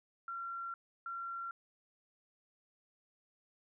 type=tone bursts at uneven times; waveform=sine; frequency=1369 Hz; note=F6; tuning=35 cents flat; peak=-39 dBFS; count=2; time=0.28-0.74 / 1.06-1.51 s; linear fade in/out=2 ms; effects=none